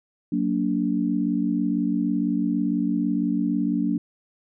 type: chord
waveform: sine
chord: Gb augmented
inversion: none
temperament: just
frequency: 185 / 231.2 / 289.1 Hz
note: Gb3 / Bb3 / D4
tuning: 0 / -14 / -27 cents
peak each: -26 / -25 / -24 dBFS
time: 0.32-3.98 s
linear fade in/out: 5 ms
effects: none